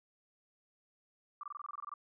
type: tone bursts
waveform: sine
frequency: 1174.7 Hz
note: D6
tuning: in tune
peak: -40 dBFS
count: 12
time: 1.41-1.939 s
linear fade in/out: 2 ms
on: 23 ms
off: 23 ms
effects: none